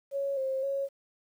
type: tone with pitch steps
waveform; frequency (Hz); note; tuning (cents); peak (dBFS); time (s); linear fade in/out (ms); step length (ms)
sine; 555 / 531 / 551; C#5 / C5 / C#5; +2 / +25 / -11; -28; 0.11-0.89; 50; 260
effects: 10-bit